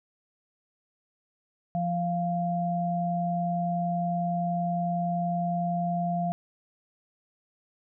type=tone pair together; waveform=sine; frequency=173.25 / 696 Hz; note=F3 / F5; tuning=-14 / -6 cents; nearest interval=2 octaves; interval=2408 cents; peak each=-28 dBFS; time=1.75-6.32 s; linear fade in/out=0 ms; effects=none